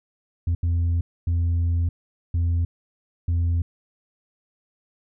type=tone bursts at uneven times; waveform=sine; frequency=85.1 Hz; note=F2; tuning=44 cents flat; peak=-16 dBFS; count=5; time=0.47-0.55 / 0.63-1.01 / 1.27-1.89 / 2.34-2.65 / 3.28-3.62 s; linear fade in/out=5 ms; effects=tanh soft clip ceiling -18 dBFS